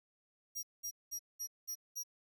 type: tone bursts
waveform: sawtooth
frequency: 5700 Hz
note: F8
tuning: 34 cents sharp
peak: -36 dBFS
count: 6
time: 0.55-2.036 s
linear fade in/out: 20 ms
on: 81 ms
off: 200 ms
effects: 12-bit